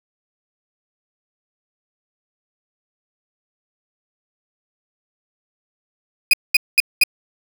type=tone bursts; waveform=35% pulse; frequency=2478 Hz; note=D#7; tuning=8 cents flat; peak=-7 dBFS; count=4; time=6.31-7.036 s; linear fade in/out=2 ms; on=24 ms; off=210 ms; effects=none